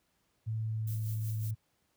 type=tone with pitch glide; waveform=sine; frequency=110.6 to 109.2 Hz; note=A2 to A2; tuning=+9 to -13 cents; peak=-31 dBFS; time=0.46-1.55 s; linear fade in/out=20 ms; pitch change=-22 cents; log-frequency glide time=0.57-1.09 s
type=noise with tremolo; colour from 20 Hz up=violet; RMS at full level=-46 dBFS; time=0.87-1.51 s; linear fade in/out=5 ms; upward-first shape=sine; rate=5.4 Hz; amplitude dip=60%
effects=pink hiss -75 dBFS RMS until 1.96 s + high-pass 60 Hz 12 dB/octave